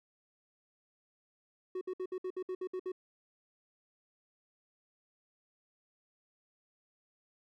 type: tone bursts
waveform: triangle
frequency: 370 Hz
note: F#4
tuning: in tune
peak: -33 dBFS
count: 10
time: 1.75-2.919 s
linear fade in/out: 5 ms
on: 62 ms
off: 61 ms
effects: none